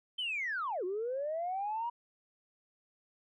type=linear two-way sweep; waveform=sine; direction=down then up; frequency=3136 to 349.2 to 963 Hz; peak=-32 dBFS; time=0.18-1.9 s; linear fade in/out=10 ms; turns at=0.84 s; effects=tanh soft clip ceiling -28 dBFS